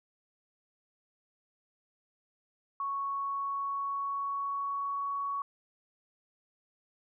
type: tone with pitch glide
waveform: sine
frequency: 1108.7 to 1119.6 Hz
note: C#6 to C#6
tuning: 0 to +17 cents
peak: -31 dBFS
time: 2.8-5.42 s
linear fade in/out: 2 ms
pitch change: +17 cents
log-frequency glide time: 3.06-5.06 s
effects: none